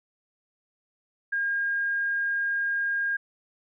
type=tone; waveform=sine; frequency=1618 Hz; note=G#6; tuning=46 cents flat; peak=-24 dBFS; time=1.32-3.17 s; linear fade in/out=10 ms; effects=none